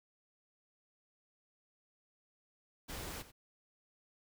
pink noise with echo, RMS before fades -44 dBFS, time 2.88-3.23 s, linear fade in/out 20 ms, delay 90 ms, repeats 1, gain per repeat -14 dB, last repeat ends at 3.32 s, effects none

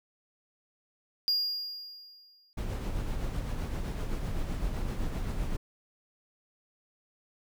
triangle tone with exponential decay, 4830 Hz, D8, 48 cents sharp, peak -22 dBFS, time 1.28-2.53 s, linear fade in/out 0 ms, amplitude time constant 270 ms
brown noise with tremolo, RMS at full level -31 dBFS, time 2.57-5.57 s, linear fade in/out 10 ms, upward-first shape sine, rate 7.8 Hz, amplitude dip 35%
effects none

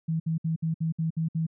sine tone bursts, 161.9 Hz, E3, 31 cents flat, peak -24 dBFS, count 8, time 0.08-1.467 s, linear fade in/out 10 ms, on 120 ms, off 61 ms, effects none

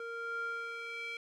square tone with band-pass filter sweep, 463.8 Hz, A#4, 9 cents flat, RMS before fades -40 dBFS, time 0-1.17 s, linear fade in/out 2 ms, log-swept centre 1000 to 2500 Hz, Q 3.7, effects none

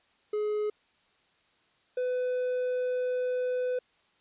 triangle tone pair in turn, 421.7 / 501.5 Hz, G#4 / B4, +26 / +26 cents, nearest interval minor third, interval 300 cents, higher second, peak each -25 dBFS, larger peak neither, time 0.33-0.7 / 1.97-3.79 s, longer second, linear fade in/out 5 ms, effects white hiss -67 dBFS RMS until 4.2 s + resampled to 8000 Hz

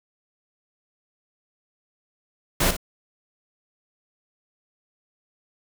pink noise with echo, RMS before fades -20 dBFS, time 2.6-2.71 s, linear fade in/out 5 ms, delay 57 ms, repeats 1, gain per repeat -10 dB, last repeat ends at 2.767 s, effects none

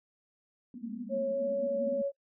pink band-pass noise, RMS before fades -40 dBFS, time 0.74-2.02 s, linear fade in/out 2 ms, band 210 to 250 Hz, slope 96 dB/octave
sine tone with pitch glide, 547 to 558.2 Hz, C#5 to C#5, -23 to +12 cents, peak -28 dBFS, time 1.09-2.12 s, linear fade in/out 50 ms, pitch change +35 cents, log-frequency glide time 1.27-1.49 s
effects noise-tail reverb RT60 0.1 s tail -22 dB re dry

